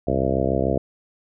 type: harmonic tone with a mistuned harmonic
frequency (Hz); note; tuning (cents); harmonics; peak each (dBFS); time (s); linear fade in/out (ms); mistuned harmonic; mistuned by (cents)
66.8; C2; +36; 1 / 2 / 3 / 4 / 5 / 6 / 7 / 8 / 9 / 10; -28 / -28 / -28 / -28 / -28 / -28 / -28 / -28 / -28 / -28; 0.07-0.78; 5; 1; +140
effects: none